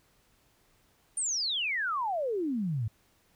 sine exponential sweep, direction down, 9240 to 102.2 Hz, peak -28 dBFS, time 1.17-2.88 s, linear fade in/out 5 ms, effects pink hiss -67 dBFS RMS until 3.35 s

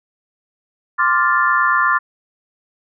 sine chord, D minor seventh, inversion third, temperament equal, 1046.5 / 1174.7 / 1396.9 / 1760 Hz, C6 / D6 / F6 / A6, 0 / 0 / 0 / 0 cents, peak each -18 dBFS, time 0.98-1.99 s, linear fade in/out 20 ms, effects none

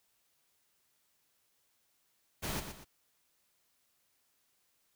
pink noise with echo, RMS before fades -37 dBFS, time 2.42-2.61 s, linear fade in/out 20 ms, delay 120 ms, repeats 2, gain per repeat -8 dB, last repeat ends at 2.85 s, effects white hiss -75 dBFS RMS until 4.95 s

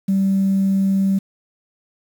sine tone, 194 Hz, G3, 18 cents flat, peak -13 dBFS, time 0.08-1.19 s, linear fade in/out 10 ms, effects tanh soft clip ceiling -10 dBFS + 7-bit

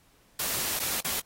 white noise with dropouts, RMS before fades -30 dBFS, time 0.39-1.2 s, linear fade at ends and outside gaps 5 ms, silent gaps 0.791-0.799 / 1.006-1.045 s, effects pink hiss -63 dBFS RMS until 1.25 s + AAC 48 kbps

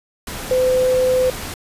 sine tone in noise, 510 Hz, C5, 44 cents flat, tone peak -13 dBFS, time 0.51-1.3 s, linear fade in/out 2 ms, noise pink, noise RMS -29 dBFS, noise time 0.27-1.54 s, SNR +13 dB, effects resampled to 32000 Hz

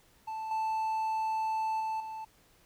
triangle tone with level steps, 880 Hz, A5, in tune, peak -33 / -27 / -29 / -36 dBFS, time 0.27-2.25 s, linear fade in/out 10 ms, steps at 0.51 / 1.8 / 2 s, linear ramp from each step 2 ms, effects pink hiss -64 dBFS RMS until 2.65 s

